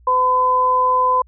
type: tone pair together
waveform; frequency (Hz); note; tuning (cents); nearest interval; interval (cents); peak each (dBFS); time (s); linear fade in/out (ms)
sine; 506.5 / 1013; B4 / B5; +44 / +44; octave; 1200; -22 / -13; 0.07-1.22; 5
effects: added 60 Hz sine -46 dBFS peak until 1.27 s